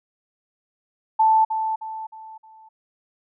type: tone with echo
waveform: sine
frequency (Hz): 880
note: A5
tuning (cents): 0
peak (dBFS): -13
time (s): 1.19-1.45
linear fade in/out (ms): 10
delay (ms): 310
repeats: 4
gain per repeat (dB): -8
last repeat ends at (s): 2.69
effects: none